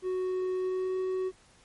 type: tone with pitch glide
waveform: triangle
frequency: 370 to 373.7 Hz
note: F#4 to F#4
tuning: 0 to +17 cents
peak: -26 dBFS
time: 0.02-1.32 s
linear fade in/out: 50 ms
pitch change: +17 cents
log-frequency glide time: 0.53-0.97 s
effects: pink hiss -60 dBFS RMS until 1.64 s + MP3 48 kbps